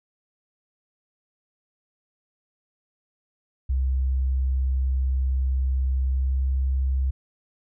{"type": "tone with pitch glide", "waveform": "sine", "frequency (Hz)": [65.41, 66.09], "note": ["C2", "C2"], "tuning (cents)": [0, 18], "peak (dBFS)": -20, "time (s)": [3.69, 7.11], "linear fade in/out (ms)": 10, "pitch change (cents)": 18, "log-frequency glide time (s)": [6.05, 6.43], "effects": []}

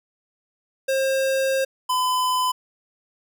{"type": "tone pair in turn", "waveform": "square", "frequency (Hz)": [534, 1010.4], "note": ["C5", "B5"], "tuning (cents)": [35, 39], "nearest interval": "major seventh", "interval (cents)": 1104, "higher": "second", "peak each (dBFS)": -20, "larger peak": "neither", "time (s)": [[0.88, 1.65], [1.89, 2.52]], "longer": "first", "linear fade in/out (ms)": 10, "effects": []}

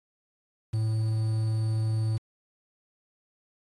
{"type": "tone with quantisation", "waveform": "triangle", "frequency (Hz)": 110.2, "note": "A2", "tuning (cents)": 3, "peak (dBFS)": -22, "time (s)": [0.73, 2.18], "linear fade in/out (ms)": 10, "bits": 8, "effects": ["AAC 32 kbps"]}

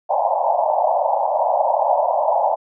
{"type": "band-pass noise", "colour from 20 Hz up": "pink", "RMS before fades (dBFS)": -18, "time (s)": [0.09, 2.56], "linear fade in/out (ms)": 20, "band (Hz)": [570, 950], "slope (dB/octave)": 96, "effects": []}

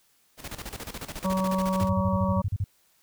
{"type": "noise with tremolo", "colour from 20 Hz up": "pink", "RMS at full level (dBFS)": -36, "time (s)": [0.37, 1.9], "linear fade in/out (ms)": 50, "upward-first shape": "square", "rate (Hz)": 14, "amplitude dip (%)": 75}
{"type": "harmonic tone", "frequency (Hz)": 188.6, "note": "F#3", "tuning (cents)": 33, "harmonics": [1, 3, 5, 6], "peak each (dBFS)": [-25, -30, -32, -33], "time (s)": [1.24, 2.42], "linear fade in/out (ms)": 10}
{"type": "tone bursts", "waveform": "sine", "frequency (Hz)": 98, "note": "G2", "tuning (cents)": 0, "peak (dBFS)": -23, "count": 11, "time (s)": [1.81, 2.642], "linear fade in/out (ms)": 5, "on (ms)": 42, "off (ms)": 37}
{"effects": ["white hiss -65 dBFS RMS until 3.02 s"]}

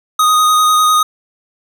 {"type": "tone with vibrato", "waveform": "square", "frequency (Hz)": 1244.5, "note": "D#6", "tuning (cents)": 0, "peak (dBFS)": -9, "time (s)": [0.19, 1.03], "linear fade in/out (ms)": 5, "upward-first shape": "square", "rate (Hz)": 10, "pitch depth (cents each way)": 12, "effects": []}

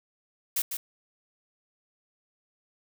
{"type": "noise with echo", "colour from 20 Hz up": "blue", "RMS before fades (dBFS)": -27, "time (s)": [0.56, 0.62], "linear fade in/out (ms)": 5, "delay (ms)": 150, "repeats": 1, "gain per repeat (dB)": -6, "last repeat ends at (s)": 0.77, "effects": []}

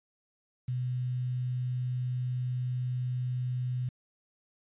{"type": "tone with quantisation", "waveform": "sine", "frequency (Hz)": 125.5, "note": "B2", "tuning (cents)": 28, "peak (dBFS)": -29, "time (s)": [0.68, 3.89], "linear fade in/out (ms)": 5, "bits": 9, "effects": ["resampled to 8000 Hz"]}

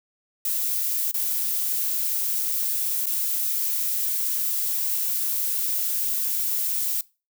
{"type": "noise with dropouts", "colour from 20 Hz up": "violet", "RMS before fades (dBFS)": -25, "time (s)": [0.45, 7.01], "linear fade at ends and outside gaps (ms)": 2, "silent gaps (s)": [[1.114, 1.141], [3.058, 3.067]], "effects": ["noise-tail reverb RT60 0.3 s tail -22 dB re dry"]}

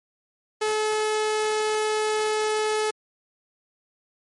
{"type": "tone", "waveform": "sawtooth", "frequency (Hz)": 429.8, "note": "A4", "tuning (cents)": -41, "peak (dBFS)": -18, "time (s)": [0.61, 2.91], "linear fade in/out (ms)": 10, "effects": ["MP3 48 kbps"]}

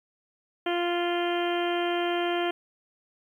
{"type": "harmonic tone", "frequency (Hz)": 348.1, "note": "F4", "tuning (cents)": -6, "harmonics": [1, 2, 3, 4, 5, 6, 7, 8, 9], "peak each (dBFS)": [-27, -30, -38, -37, -38, -41, -41, -41, -37], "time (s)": [0.66, 2.51], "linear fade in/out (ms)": 5, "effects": ["10-bit"]}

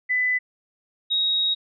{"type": "tone pair in turn", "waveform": "sine", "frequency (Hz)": [2000, 3784], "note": ["B6", "A#7"], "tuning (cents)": [21, 25], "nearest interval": "major seventh", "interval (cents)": 1104, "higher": "second", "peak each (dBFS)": -19, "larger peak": "neither", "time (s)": [[0.09, 0.39], [1.1, 1.55]], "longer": "second", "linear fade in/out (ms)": 20, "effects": []}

